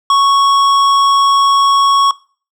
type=tone with hard clipping; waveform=sine; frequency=1108.7 Hz; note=C#6; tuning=in tune; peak=-9 dBFS; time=0.1-2.11 s; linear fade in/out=2 ms; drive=11 dB; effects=noise-tail reverb RT60 0.4 s tail -21 dB re dry